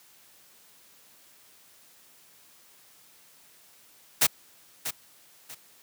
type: noise with echo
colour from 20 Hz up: white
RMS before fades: -20 dBFS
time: 4.21-4.27 s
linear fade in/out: 10 ms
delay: 640 ms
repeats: 2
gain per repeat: -11 dB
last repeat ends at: 5.55 s
effects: white hiss -57 dBFS RMS until 5.82 s + high-pass 100 Hz 12 dB/octave